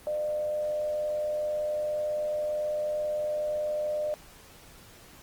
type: tone with frequency modulation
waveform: sine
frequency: 603 Hz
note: D5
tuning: 46 cents sharp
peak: -27 dBFS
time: 0.07-4.14 s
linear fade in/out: 0 ms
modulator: 89 Hz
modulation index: 0.25
effects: pink hiss -52 dBFS RMS until 5.22 s + Opus 24 kbps